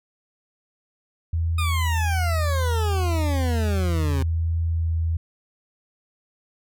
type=tone with vibrato; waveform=sine; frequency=82.41 Hz; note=E2; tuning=in tune; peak=-20 dBFS; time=1.33-5.17 s; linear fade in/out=5 ms; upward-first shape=triangle; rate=1.3 Hz; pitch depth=12 cents each way
type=exponential sweep; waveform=20% pulse; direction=down; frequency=1244.5 to 130.8 Hz; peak=-21 dBFS; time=1.58-4.23 s; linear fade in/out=5 ms
effects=none